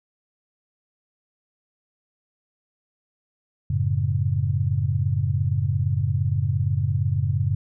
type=chord; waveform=sine; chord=F# minor; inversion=none; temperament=equal; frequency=92.5 / 110 / 138.59 Hz; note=F#2 / A2 / C#3; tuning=0 / 0 / 0 cents; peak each=-24 dBFS; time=3.7-7.55 s; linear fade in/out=5 ms; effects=none